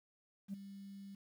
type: tone with ADSR envelope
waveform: sine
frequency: 197.6 Hz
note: G3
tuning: 14 cents sharp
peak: -36 dBFS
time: 0.48-1.15 s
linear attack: 55 ms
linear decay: 9 ms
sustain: -12 dB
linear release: 4 ms
effects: tanh soft clip ceiling -35 dBFS + 11-bit